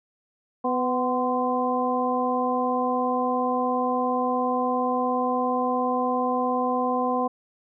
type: harmonic tone with a mistuned harmonic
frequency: 250 Hz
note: B3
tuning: 21 cents sharp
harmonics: 1 / 2 / 3 / 4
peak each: -27 / -27 / -27 / -27 dBFS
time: 0.64-7.28 s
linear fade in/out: 10 ms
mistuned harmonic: 4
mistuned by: +56 cents
effects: none